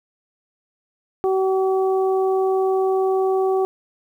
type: harmonic tone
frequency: 380.4 Hz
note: F#4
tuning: 48 cents sharp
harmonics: 1 / 2 / 3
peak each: -17 / -24 / -32 dBFS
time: 1.24-3.65 s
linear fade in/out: 0 ms
effects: 9-bit